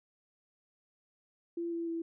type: tone with pitch steps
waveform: sine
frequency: 340 / 335.9 / 331.9 Hz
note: F4 / E4 / E4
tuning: -46 / +33 / +12 cents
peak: -33 dBFS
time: 1.57-2.02 s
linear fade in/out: 5 ms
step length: 150 ms
effects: none